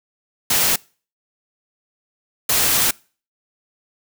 white noise bursts at uneven times, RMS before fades -17 dBFS, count 2, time 0.5-0.76 / 2.49-2.91 s, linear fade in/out 5 ms, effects noise-tail reverb RT60 0.4 s tail -25 dB re dry

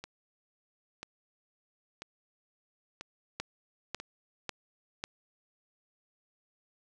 two click trains, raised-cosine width 0.2 ms, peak -24 / -17 dBFS, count 5 / 4, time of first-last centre 0.04-4 / 3.4-5.039 s, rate 1.01 / 1.83 Hz, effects none

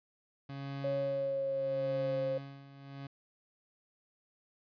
30% pulse tone with tremolo, 138.59 Hz, C#3, in tune, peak -35 dBFS, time 0.49-3.07 s, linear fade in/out 5 ms, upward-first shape sine, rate 0.79 Hz, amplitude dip 80%
sine tone with pitch glide, 554.4 to 531.5 Hz, C#5 to C5, 0 to +27 cents, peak -31 dBFS, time 0.84-2.38 s, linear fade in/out 5 ms, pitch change -73 cents, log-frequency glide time 0.96-2.12 s
effects resampled to 11025 Hz

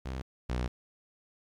sawtooth tone pair in turn, 65.1 / 61.66 Hz, C2 / B1, -8 / -2 cents, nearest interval minor second, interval 94 cents, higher first, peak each -31 / -26 dBFS, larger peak second, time 0.05-0.22 / 0.49-0.68 s, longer second, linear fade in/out 10 ms, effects low-pass 6000 Hz 12 dB/octave + 11-bit

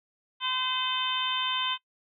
harmonic tone, 513 Hz, C5, 34 cents flat, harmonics 2 / 3 / 4 / 5 / 6 / 7, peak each -32 / -38 / -40 / -37 / -30 / -33 dBFS, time 0.4-1.78 s, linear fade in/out 50 ms, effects noise-tail reverb RT60 0.1 s tail -21 dB re dry

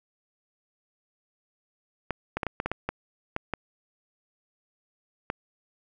clicks, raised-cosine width 0.5 ms, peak -13 dBFS, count 11, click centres 2.107 / 2.37 / 2.432 / 2.467 / 2.601 / 2.66 / 2.716 / 2.89 / 3.364 / 3.537 / 5.301 s, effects none

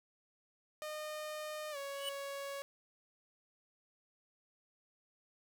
sawtooth tone with pitch glide, 611 to 557.1 Hz, D#5 to C#5, -32 to +9 cents, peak -37 dBFS, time 0.82-2.62 s, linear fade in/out 0 ms, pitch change -159 cents, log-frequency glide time 1.71-1.77 s
square tone with exponential growth, 2960 Hz, F#7, in tune, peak -35 dBFS, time 1.91-2.09 s, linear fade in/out 2 ms, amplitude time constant 38 ms
effects none

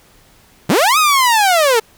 sawtooth linear two-way sweep, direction up then down, 120.8 to 1282 to 427.7 Hz, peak -6 dBFS, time 0.69-1.8 s, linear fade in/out 10 ms, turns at 0.98 s, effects pink hiss -49 dBFS RMS until 1.97 s

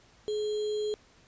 sine tone with sample-and-hold, 422.6 Hz, G#4, 30 cents sharp, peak -28 dBFS, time 0.28-0.94 s, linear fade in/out 0 ms, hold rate 3675 Hz, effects pink hiss -60 dBFS RMS until 1.27 s + resampled to 16000 Hz

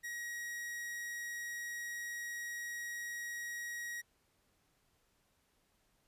45% pulse tone, 1899 Hz, A#6, 32 cents sharp, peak -40 dBFS, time 0.03-4.02 s, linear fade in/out 20 ms, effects pink hiss -75 dBFS RMS until 6.07 s + resampled to 32000 Hz

